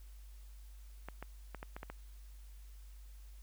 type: clicks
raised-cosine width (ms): 0.5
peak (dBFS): -29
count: 7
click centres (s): 1.086 / 1.226 / 1.547 / 1.629 / 1.765 / 1.831 / 1.9
effects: added 50 Hz sine -50 dBFS peak until 3.42 s + white hiss -67 dBFS RMS until 3.42 s